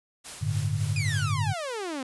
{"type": "noise with tremolo", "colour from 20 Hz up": "white", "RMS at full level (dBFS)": -39, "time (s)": [0.24, 1.33], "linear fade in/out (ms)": 20, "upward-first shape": "sine", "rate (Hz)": 3.6, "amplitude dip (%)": 50}
{"type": "chord", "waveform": "sine", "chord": "G suspended second", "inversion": "none", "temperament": "equal", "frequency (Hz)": [98, 110, 146.83], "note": ["G2", "A2", "D3"], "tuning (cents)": [0, 0, 0], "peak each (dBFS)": -29, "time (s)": [0.41, 1.54], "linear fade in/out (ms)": 20}
{"type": "exponential sweep", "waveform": "sawtooth", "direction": "down", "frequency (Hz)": [2535, 250.7], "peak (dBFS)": -27, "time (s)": [0.96, 2.03], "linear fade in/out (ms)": 2}
{"effects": ["resampled to 24000 Hz"]}